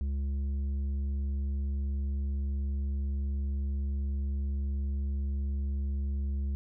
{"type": "tone with tanh clipping", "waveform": "sine", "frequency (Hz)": 69.3, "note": "C#2", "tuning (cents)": 0, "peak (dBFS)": -30, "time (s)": [0.01, 6.55], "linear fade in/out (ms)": 0, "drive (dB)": 7, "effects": []}